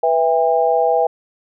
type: chord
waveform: sine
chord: E minor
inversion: second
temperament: equal with one note detuned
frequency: 493.9 / 659.3 / 804.2 Hz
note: B4 / E5 / G5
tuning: 0 / 0 / +44 cents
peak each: -17 dBFS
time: 0.03-1.07 s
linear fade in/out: 5 ms
effects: none